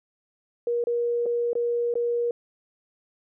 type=tone with dropouts; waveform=sine; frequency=475.4 Hz; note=A#4; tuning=34 cents sharp; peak=-22 dBFS; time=0.67-2.31 s; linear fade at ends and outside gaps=2 ms; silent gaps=0.84-0.87 / 1.258-1.262 / 1.532-1.553 / 1.94-1.954 s; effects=none